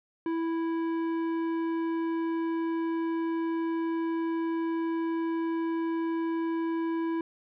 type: tone with tanh clipping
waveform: sine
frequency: 329.6 Hz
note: E4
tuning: in tune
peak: -29 dBFS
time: 0.26-7.21 s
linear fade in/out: 2 ms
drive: 12 dB
effects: none